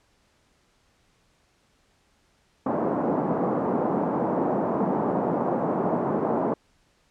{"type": "band-pass noise", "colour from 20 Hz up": "pink", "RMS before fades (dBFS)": -25, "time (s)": [2.66, 6.54], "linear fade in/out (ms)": 5, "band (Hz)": [180, 950], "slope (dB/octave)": 24, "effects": ["pink hiss -65 dBFS RMS until 7.1 s", "low-pass 8000 Hz 12 dB/octave"]}